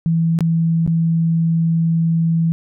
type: tone with dropouts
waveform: sine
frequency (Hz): 164.81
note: E3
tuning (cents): 0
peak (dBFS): -13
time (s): 0.06-2.52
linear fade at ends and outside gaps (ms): 0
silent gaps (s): 0.389-0.407 / 0.864-0.876
effects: none